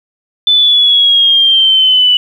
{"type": "exponential sweep", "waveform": "sine", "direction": "down", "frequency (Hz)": [3520, 2960], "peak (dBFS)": -5, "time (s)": [0.47, 2.17], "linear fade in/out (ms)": 2, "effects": ["7-bit"]}